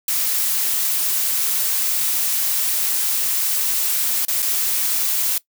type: noise with dropouts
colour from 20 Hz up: blue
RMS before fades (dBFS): -20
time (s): 0.08-5.38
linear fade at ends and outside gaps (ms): 2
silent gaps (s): 4.251-4.282 / 4.422-4.426
effects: noise-tail reverb RT60 0.1 s tail -19 dB re dry